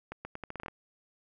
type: accelerating click train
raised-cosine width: 0.5 ms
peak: -24 dBFS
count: 10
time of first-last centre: 0.12-0.683 s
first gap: 130 ms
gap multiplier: 0.8
effects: none